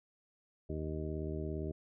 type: harmonic tone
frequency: 77.5 Hz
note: D#2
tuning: 6 cents flat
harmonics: 1 / 2 / 3 / 4 / 5 / 6 / 8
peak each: -40 / -42 / -47 / -44 / -42 / -52 / -48 dBFS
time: 0.69-1.72 s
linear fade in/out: 10 ms
effects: none